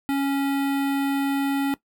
square tone with notch filter, 277.2 Hz, C#4, in tune, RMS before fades -23 dBFS, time 0.09-1.74 s, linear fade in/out 0 ms, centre 6000 Hz, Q 0.89, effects noise-tail reverb RT60 0.1 s tail -18 dB re dry

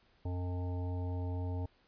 harmonic tone, 89.8 Hz, F2, 49 cents sharp, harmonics 1 / 3 / 5 / 7 / 9 / 10, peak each -34 / -44 / -48 / -51 / -53 / -54 dBFS, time 0.25-1.66 s, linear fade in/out 5 ms, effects pink hiss -69 dBFS RMS until 1.87 s + resampled to 11025 Hz

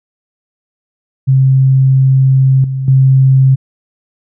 sine tone with level steps, 133 Hz, C3, 29 cents sharp, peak -5 / -14 / -4 dBFS, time 1.27-3.56 s, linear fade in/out 20 ms, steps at 2.64 / 2.88 s, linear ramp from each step 2 ms, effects none

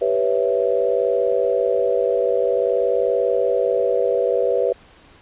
sine chord, C# half-diminished seventh, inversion second, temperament equal, 392 / 493.9 / 554.4 / 659.3 Hz, G4 / B4 / C#5 / E5, 0 / 0 / 0 / 0 cents, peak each -23 / -19 / -22 / -25 dBFS, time 0.01-4.73 s, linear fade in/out 10 ms, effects pink hiss -49 dBFS RMS until 5.21 s + resampled to 8000 Hz

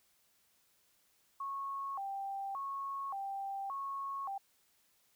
sine tone with vibrato, 930 Hz, A#5, 4 cents flat, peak -37 dBFS, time 1.4-4.38 s, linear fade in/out 5 ms, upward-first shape square, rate 0.87 Hz, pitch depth 290 cents each way, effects white hiss -72 dBFS RMS until 5.15 s

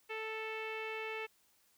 sawtooth tone with low-pass filter, 440 Hz, A4, in tune, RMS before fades -41 dBFS, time 0.09-1.27 s, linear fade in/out 20 ms, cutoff 2500 Hz, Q 5.1, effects white hiss -71 dBFS RMS until 1.77 s

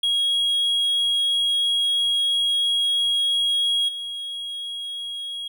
triangle tone with level steps, 3299 Hz, G#7, 12 cents flat, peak -17 / -27 dBFS, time 0.03-5.48 s, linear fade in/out 5 ms, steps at 3.88 s, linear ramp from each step 10 ms, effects none

